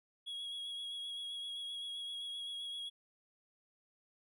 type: tone with vibrato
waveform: triangle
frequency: 3322 Hz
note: G#7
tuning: in tune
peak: -39 dBFS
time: 0.26-2.9 s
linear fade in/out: 20 ms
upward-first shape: sine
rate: 7.7 Hz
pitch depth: 19 cents each way
effects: none